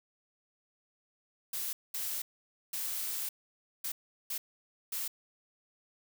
blue noise bursts at uneven times, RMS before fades -36 dBFS, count 6, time 1.53-1.73 / 1.94-2.22 / 2.73-3.29 / 3.84-3.92 / 4.3-4.38 / 4.92-5.08 s, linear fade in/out 5 ms, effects none

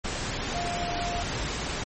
sine tone in noise, 698.5 Hz, F5, in tune, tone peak -31 dBFS, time 0.54-1.23 s, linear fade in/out 10 ms, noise pink, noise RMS -31 dBFS, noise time 0.04-1.84 s, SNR -3 dB, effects MP3 32 kbps

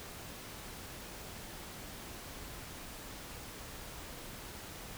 silence, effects pink hiss -47 dBFS RMS until 4.97 s

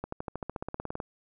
accelerating click train, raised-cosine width 1 ms, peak -20 dBFS, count 16, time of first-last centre 0.04-1.002 s, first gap 84 ms, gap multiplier 0.96, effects none

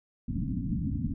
white low-pass noise, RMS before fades -31 dBFS, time 0.28-1.14 s, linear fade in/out 5 ms, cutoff 280 Hz, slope 96 dB/octave, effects none

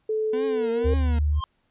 sine tone with pitch glide, 434.6 to 463.1 Hz, A4 to A#4, -21 to -11 cents, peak -22 dBFS, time 0.09-0.94 s, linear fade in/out 5 ms, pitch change +110 cents, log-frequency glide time 0.55-0.74 s
40% pulse tone with vibrato, 249 Hz, B3, 14 cents sharp, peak -29 dBFS, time 0.33-1.19 s, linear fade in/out 5 ms, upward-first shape triangle, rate 2 Hz, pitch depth 160 cents each way
sine tone, 74.1 Hz, D2, 16 cents sharp, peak -19 dBFS, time 0.84-1.41 s, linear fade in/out 20 ms
square tone with exponential growth, 1058 Hz, C6, 19 cents sharp, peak -25 dBFS, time 1.32-1.44 s, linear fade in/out 1 ms, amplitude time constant 24 ms
effects pink hiss -70 dBFS RMS until 1.7 s + resampled to 8000 Hz

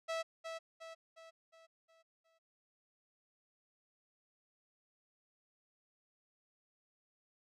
sawtooth tone with echo, 654 Hz, E5, 14 cents flat, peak -32 dBFS, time 0.08-0.23 s, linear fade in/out 20 ms, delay 360 ms, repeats 6, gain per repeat -6 dB, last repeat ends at 2.39 s, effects low-pass 6000 Hz 12 dB/octave

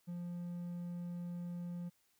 triangle tone, 174.6 Hz, F3, in tune, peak -38 dBFS, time 0.07-1.9 s, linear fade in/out 20 ms, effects white hiss -75 dBFS RMS until 2.19 s

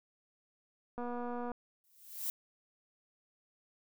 click train, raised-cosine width 1 ms, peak -28 dBFS, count 131, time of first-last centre 0.98-1.517 s, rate 242 Hz
violet noise with exponential growth, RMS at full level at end -34 dBFS, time 1.84-2.3 s, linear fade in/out 0 ms, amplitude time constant 99 ms
effects none

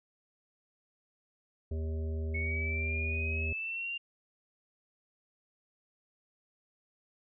harmonic tone, 79.3 Hz, D#2, 33 cents sharp, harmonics 1 / 3 / 5 / 7 / 8, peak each -32 / -45 / -44 / -52 / -55 dBFS, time 1.71-3.53 s, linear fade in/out 5 ms
sine exponential sweep, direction up, 2201 to 2794 Hz, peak -34 dBFS, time 2.34-3.98 s, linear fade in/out 10 ms
effects none

